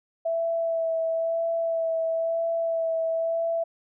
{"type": "tone with vibrato", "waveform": "sine", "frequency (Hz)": 659.3, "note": "E5", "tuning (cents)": 0, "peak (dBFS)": -23, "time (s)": [0.25, 3.64], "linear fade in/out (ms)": 10, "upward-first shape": "sine", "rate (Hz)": 1, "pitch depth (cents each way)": 17, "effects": []}